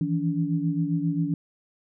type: tone cluster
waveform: sine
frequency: 160.5 / 168 / 286.4 Hz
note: E3 / E3 / D4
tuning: -46 / +33 / -43 cents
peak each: -27 dBFS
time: 0.01-1.34 s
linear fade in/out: 2 ms
effects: none